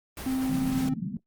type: noise with tremolo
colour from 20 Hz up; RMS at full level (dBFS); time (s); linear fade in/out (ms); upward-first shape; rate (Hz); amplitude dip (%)
pink; -37; 0.17-0.89; 2; sine; 8.3; 25
type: tone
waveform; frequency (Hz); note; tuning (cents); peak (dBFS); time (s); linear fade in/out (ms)
triangle; 261.5; C4; -1; -23; 0.26-0.94; 5
type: band-pass noise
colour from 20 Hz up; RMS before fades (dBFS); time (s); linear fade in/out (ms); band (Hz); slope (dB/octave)
pink; -33; 0.49-1.17; 2; 140 to 230; 48
effects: noise-tail reverb RT60 0.1 s tail -22 dB re dry + Opus 32 kbps